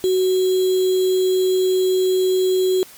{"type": "tone with sample-and-hold", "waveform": "sine", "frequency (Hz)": 372.5, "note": "F#4", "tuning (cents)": 12, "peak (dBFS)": -14, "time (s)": [0.04, 2.83], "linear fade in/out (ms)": 0, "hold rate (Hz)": 3675, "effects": ["white hiss -43 dBFS RMS until 2.97 s", "MP3 96 kbps"]}